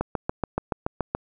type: click train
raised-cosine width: 1 ms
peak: -10 dBFS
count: 9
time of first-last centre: 0.01-1.15 s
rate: 7.02 Hz
effects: none